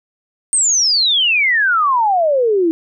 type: exponential sweep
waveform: sine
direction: down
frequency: 8740 to 317.8 Hz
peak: -11 dBFS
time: 0.53-2.71 s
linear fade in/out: 0 ms
effects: none